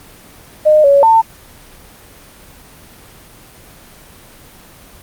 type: tone with pitch steps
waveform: sine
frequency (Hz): 612 / 561 / 898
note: D#5 / C#5 / A5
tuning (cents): -29 / +21 / +35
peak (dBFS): -5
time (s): 0.65-1.22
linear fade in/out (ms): 20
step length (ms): 190
effects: pink hiss -40 dBFS RMS until 5.02 s + Opus 24 kbps